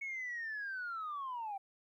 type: linear sweep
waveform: sine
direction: down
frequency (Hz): 2217 to 766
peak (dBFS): -37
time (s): 0.01-1.58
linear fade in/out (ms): 10
effects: tanh soft clip ceiling -35 dBFS + 13-bit